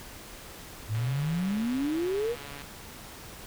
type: exponential sweep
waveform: sine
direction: up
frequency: 102.4 to 493.9 Hz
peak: -26 dBFS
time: 0.88-2.36 s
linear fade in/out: 50 ms
type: click train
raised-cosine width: 0.3 ms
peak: -27 dBFS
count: 238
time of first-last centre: 0.95-2.619 s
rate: 142 Hz
effects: pink hiss -45 dBFS RMS until 3.46 s